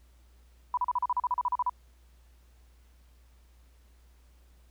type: tone bursts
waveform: sine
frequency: 987.8 Hz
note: B5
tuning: in tune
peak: -24 dBFS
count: 14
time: 0.74-1.696 s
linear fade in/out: 2 ms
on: 33 ms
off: 38 ms
effects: added 60 Hz sine -56 dBFS peak until 4.7 s + pink hiss -68 dBFS RMS until 4.7 s